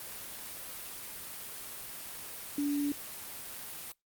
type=tone in noise; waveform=sine; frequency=287.8 Hz; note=D4; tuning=35 cents flat; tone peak=-28 dBFS; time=2.58-2.92 s; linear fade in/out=2 ms; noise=white; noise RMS=-43 dBFS; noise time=0-3.92 s; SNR=+12 dB; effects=noise-tail reverb RT60 0.2 s tail -26 dB re dry + Opus 32 kbps